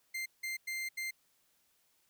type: tone bursts at uneven times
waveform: 40% pulse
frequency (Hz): 2093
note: C7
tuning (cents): 0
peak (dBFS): -35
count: 4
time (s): 0.14-0.26 / 0.43-0.57 / 0.67-0.89 / 0.97-1.11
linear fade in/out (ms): 10
effects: white hiss -73 dBFS RMS until 2.09 s